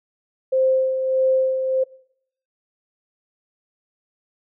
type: tone with tremolo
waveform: sine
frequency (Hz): 523.3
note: C5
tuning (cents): 0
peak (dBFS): -14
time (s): 0.52-1.84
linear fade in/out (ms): 10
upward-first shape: sine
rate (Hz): 1.6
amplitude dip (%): 50
effects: noise-tail reverb RT60 0.7 s tail -23 dB re dry